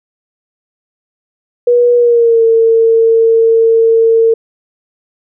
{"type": "tone with pitch glide", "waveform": "sine", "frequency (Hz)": [483.5, 453.7], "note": ["B4", "A#4"], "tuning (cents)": [-37, -47], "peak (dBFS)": -5, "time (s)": [1.67, 4.34], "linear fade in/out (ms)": 5, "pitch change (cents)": -110, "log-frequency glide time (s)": [1.96, 2.43], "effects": []}